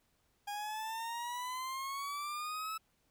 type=exponential sweep; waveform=40% pulse; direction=up; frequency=814 to 1311 Hz; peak=-37 dBFS; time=0.47-2.78 s; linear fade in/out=10 ms; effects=pink hiss -75 dBFS RMS until 3.1 s